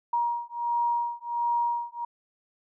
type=beating tone pair; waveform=sine; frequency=947 / 948.4 Hz; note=A#5 / A#5; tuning=+27 / +30 cents; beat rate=1.4 Hz; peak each=-28 dBFS; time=0.13-2.05 s; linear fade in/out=5 ms; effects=none